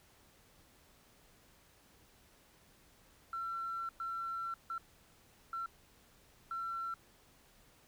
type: tone bursts at uneven times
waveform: sine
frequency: 1352 Hz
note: E6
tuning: 43 cents sharp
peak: -36 dBFS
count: 5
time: 3.33-3.89 / 4-4.54 / 4.7-4.78 / 5.53-5.66 / 6.51-6.94 s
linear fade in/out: 2 ms
effects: tanh soft clip ceiling -32 dBFS + pink hiss -65 dBFS RMS until 7.87 s